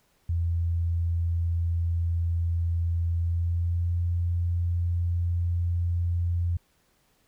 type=tone with pitch glide; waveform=sine; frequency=84.6 to 86.48 Hz; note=E2 to F2; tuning=+45 to -16 cents; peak=-23 dBFS; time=0.29-6.57 s; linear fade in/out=5 ms; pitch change=+39 cents; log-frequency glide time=3.17-3.95 s; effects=pink hiss -67 dBFS RMS until 7.27 s